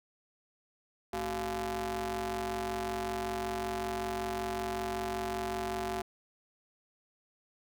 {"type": "ring-modulated tone", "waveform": "sawtooth", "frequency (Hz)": 159.9, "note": "D#3", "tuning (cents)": 48, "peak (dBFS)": -26, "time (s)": [1.13, 6.02], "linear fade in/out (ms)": 5, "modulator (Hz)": 537, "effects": []}